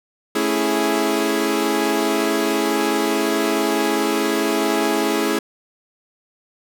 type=chord; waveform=sawtooth; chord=A major seventh; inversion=none; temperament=equal; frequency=220 / 277.2 / 329.6 / 415.3 Hz; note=A3 / C#4 / E4 / G#4; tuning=0 / 0 / 0 / 0 cents; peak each=-22 / -20 / -18 / -18 dBFS; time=0.35-5.39 s; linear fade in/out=5 ms; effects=none